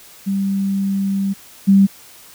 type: tone pair in turn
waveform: sine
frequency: 196 / 196 Hz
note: G3 / G3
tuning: 0 / 0 cents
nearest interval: unison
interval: 0 cents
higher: neither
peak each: -16 / -7 dBFS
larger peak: second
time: 0.26-1.34 / 1.67-1.87 s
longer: first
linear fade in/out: 20 ms
effects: white hiss -43 dBFS RMS until 2.34 s